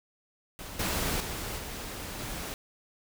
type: noise with level steps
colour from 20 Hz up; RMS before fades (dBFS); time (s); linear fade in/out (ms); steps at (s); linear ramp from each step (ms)
pink; -42 / -30 / -36 / -39 / -37; 0.59-2.54; 0; 0.79 / 1.2 / 1.58 / 2.19; 5
effects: none